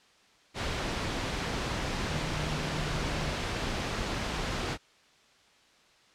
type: tone in noise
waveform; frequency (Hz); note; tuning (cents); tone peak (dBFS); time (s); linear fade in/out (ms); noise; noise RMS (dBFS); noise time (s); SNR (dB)
sine; 151.6; D#3; -45; -36; 2.07-3.34; 50; pink; -32; 0.54-4.78; -7
effects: white hiss -61 dBFS RMS until 6.14 s + low-pass 5000 Hz 12 dB/octave